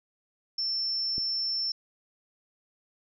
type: tone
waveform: sine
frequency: 5370 Hz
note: E8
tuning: 31 cents sharp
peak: -27 dBFS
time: 0.58-1.72 s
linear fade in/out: 5 ms
type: click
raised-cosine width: 3 ms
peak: -27 dBFS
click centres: 1.181 s
effects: none